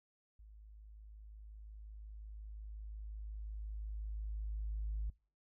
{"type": "tone with level ramp", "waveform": "sine", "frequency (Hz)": 52.8, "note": "G#1", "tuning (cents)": 29, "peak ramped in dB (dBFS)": [-54, -34], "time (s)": [0.39, 5.1], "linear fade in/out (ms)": 5, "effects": ["noise-tail reverb RT60 0.4 s tail -26 dB re dry", "tanh soft clip ceiling -32 dBFS"]}